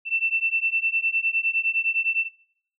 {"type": "beating tone pair", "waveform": "sine", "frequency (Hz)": [2674, 2683.8], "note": ["E7", "E7"], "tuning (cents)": [24, 30], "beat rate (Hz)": 9.8, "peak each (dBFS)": -24, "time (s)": [0.05, 2.29], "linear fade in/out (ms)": 50, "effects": ["noise-tail reverb RT60 0.7 s tail -25 dB re dry"]}